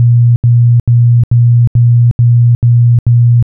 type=tone bursts; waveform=sine; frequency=119.4 Hz; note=A#2; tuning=42 cents sharp; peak=-3 dBFS; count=8; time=0-3.426 s; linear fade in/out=0 ms; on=360 ms; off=78 ms; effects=none